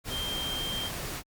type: tone in noise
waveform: sine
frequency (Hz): 3169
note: G7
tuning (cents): +18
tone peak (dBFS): -32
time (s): 0.09-0.91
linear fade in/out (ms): 50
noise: pink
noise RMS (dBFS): -36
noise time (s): 0.04-1.23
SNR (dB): +1
effects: Opus 48 kbps